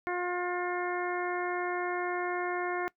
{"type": "harmonic tone", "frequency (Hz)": 356.2, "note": "F4", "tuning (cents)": 34, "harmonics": [1, 2, 3, 4, 5, 6], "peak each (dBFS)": [-33, -36, -38, -39, -40, -41], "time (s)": [0.07, 2.88], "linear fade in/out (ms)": 0, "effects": ["noise-tail reverb RT60 0.1 s tail -21 dB re dry"]}